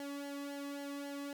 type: tone with flanger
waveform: sawtooth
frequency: 282.9 Hz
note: C#4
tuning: 35 cents sharp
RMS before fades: -43 dBFS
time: 0-1.33 s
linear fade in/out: 2 ms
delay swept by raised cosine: 0.8 to 1.37 ms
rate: 3.7 Hz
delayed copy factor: -0.75
effects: none